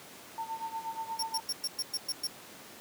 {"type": "tone with tremolo", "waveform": "sine", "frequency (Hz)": 899, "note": "A5", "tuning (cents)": 37, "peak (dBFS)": -32, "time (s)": [0.38, 1.4], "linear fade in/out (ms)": 0, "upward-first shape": "sine", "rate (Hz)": 8.4, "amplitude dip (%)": 80}
{"type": "tone bursts", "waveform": "sawtooth", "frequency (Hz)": 5500, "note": "F8", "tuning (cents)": -27, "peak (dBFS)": -27, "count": 8, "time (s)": [1.19, 2.272], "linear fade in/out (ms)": 5, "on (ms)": 39, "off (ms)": 110}
{"effects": ["pink hiss -49 dBFS RMS until 2.8 s", "high-pass 200 Hz 12 dB/octave"]}